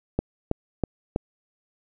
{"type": "click train", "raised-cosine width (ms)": 2, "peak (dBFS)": -9, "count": 4, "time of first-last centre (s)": [0.19, 1.161], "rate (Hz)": 3.09, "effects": []}